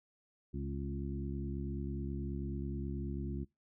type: harmonic tone with a mistuned harmonic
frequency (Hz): 69.3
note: C#2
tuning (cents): 0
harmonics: 1 / 2 / 3 / 4 / 5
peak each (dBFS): -40 / -41 / -43 / -46 / -46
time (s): 0.53-3.45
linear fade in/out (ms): 20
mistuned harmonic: 4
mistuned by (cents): -24
effects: noise-tail reverb RT60 0.2 s tail -23 dB re dry